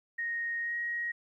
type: tone with pitch glide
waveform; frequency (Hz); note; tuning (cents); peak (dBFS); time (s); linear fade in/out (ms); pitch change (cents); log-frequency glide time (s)
sine; 1864.7 to 1888.5; A#6 to A#6; 0 to +22; -31; 0.18-1.12; 10; +22; 0.61-0.76
effects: 12-bit